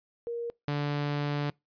sine / sawtooth tone pair in turn, 470 / 145.5 Hz, A#4 / D3, +14 / -16 cents, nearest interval octave + minor sixth, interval 2030 cents, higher first, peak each -31 / -24 dBFS, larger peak second, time 0.27-0.5 / 0.68-1.5 s, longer second, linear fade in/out 0 ms, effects noise-tail reverb RT60 0.2 s tail -25 dB re dry + resampled to 11025 Hz

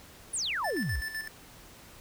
sine exponential sweep, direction down, 10460 to 49 Hz, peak -29 dBFS, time 0.33-1.01 s, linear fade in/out 10 ms
square tone with tremolo, 1760 Hz, A6, in tune, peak -33 dBFS, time 0.64-1.28 s, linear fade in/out 5 ms, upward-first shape square, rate 7.9 Hz, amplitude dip 60%
effects pink hiss -52 dBFS RMS until 2 s

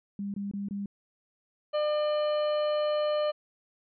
sine tone bursts, 200.6 Hz, G3, 40 cents sharp, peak -31 dBFS, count 4, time 0.19-0.859 s, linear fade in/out 2 ms, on 150 ms, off 23 ms
harmonic tone, 600 Hz, D5, 37 cents sharp, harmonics 1 / 2 / 3 / 4 / 5 / 7, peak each -25 / -36 / -47 / -49 / -42 / -46 dBFS, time 1.73-3.32 s, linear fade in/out 20 ms
effects none

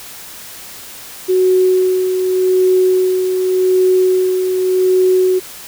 sine tone with tremolo, 370.6 Hz, F#4, 3 cents sharp, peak -8 dBFS, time 1.28-5.4 s, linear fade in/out 20 ms, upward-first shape sine, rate 0.86 Hz, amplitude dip 45%, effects white hiss -33 dBFS RMS until 5.67 s

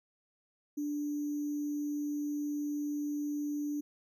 sine tone with sample-and-hold, 293.7 Hz, D4, in tune, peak -32 dBFS, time 0.77-3.81 s, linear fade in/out 10 ms, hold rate 6300 Hz, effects none

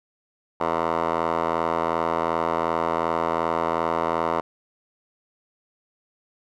10% pulse tone with band-pass filter, 82.7 Hz, E2, 6 cents sharp, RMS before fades -24 dBFS, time 0.6-4.41 s, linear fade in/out 10 ms, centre 850 Hz, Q 7.7, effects none

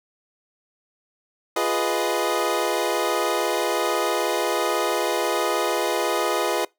25% pulse chord, F half-diminished seventh, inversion none, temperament equal, 349.2 / 415.3 / 493.9 / 622.3 Hz, F4 / Ab4 / Cb5 / Eb5, 0 / 0 / 0 / 0 cents, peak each -23 dBFS, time 1.56-6.65 s, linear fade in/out 5 ms, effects noise-tail reverb RT60 0.2 s tail -24 dB re dry

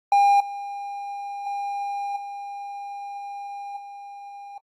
triangle tone with level steps, 805 Hz, G5, 46 cents sharp, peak -12 / -28 / -24 / -30 / -35 dBFS, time 0.12-4.58 s, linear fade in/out 2 ms, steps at 0.4 / 1.46 / 2.16 / 3.77 s, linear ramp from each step 5 ms, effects AAC 48 kbps

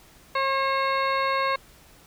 harmonic tone, 540 Hz, C#5, 45 cents flat, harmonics 1 / 2 / 3 / 4 / 5 / 7 / 8, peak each -28 / -24 / -32 / -31 / -36 / -38 / -38 dBFS, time 0.35-1.56 s, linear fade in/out 5 ms, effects pink hiss -53 dBFS RMS until 2.06 s

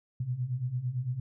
sine beating tone pair, 119.8 / 128.7 Hz, A#2 / C3, +48 / -28 cents, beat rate 8.9 Hz, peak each -35 / -31 dBFS, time 0.2-1.2 s, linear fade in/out 5 ms, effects none

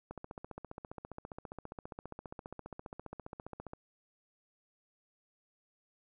click train, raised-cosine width 1 ms, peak -29 dBFS, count 55, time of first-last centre 0.11-3.734 s, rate 14.9 Hz, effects none

